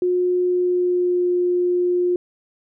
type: tone with pitch glide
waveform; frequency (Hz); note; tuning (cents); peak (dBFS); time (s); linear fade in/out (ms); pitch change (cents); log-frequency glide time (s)
sine; 360 to 356.1; F#4 to F4; -47 to +34; -16; 0.02-2.16; 2; -19; 0.44-1.29
effects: none